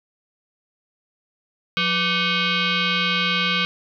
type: tone with frequency modulation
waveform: sine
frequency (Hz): 493.9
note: B4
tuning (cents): 0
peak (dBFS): -18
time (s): 1.77-3.65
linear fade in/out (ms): 0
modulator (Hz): 674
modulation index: 5.1
effects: none